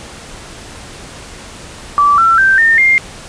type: tone with pitch steps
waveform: sine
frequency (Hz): 1158 / 1345.6 / 1563.7 / 1817.1 / 2112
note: D6 / E6 / G6 / A#6 / C7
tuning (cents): -25 / +35 / -5 / -45 / +16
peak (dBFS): -6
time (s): 1.98-2.98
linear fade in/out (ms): 0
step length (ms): 200
effects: pink hiss -32 dBFS RMS until 3.28 s + resampled to 22050 Hz